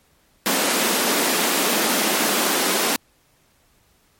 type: high-pass noise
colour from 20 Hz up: pink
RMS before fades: -20 dBFS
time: 0.46-2.96 s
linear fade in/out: 0 ms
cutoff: 200 Hz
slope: 48 dB/octave
effects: pink hiss -60 dBFS RMS until 4.19 s + MP3 64 kbps